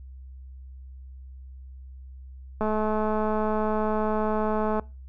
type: click train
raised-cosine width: 1 ms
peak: -14 dBFS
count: 471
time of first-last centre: 2.61-4.796 s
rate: 215 Hz
effects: noise-tail reverb RT60 0.3 s tail -23 dB re dry + added 65 Hz sine -40 dBFS peak until 5.08 s